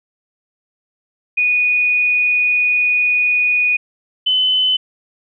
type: tone pair in turn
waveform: sine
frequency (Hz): 2469 / 3028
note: D#7 / F#7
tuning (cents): -14 / +39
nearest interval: major third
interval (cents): 353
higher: second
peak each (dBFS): -12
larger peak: neither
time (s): 1.37-3.77 / 4.26-4.77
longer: first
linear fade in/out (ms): 10
effects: none